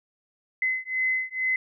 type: beating tone pair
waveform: sine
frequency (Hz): 2039 / 2041.2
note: C7 / C7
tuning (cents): -45 / -43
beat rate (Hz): 2.2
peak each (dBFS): -27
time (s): 0.62-1.56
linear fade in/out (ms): 2
effects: none